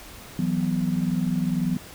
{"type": "chord", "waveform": "sine", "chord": "E suspended second", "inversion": "none", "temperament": "equal", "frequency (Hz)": [164.81, 185, 246.9], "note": ["E3", "F#3", "B3"], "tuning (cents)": [0, 0, 0], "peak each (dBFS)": [-26, -25, -27], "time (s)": [0.39, 1.77], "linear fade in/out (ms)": 2, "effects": ["pink hiss -43 dBFS RMS until 1.94 s"]}